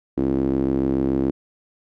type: tone with band-pass filter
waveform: sawtooth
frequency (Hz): 67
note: C2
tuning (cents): +42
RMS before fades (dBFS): -21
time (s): 0.17-1.31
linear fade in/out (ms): 10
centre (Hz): 310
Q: 3.9
effects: none